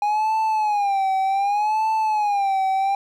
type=tone with vibrato; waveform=triangle; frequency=821 Hz; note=G#5; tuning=20 cents flat; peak=-16 dBFS; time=0.02-2.95 s; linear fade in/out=2 ms; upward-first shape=sine; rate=0.66 Hz; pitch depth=120 cents each way; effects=none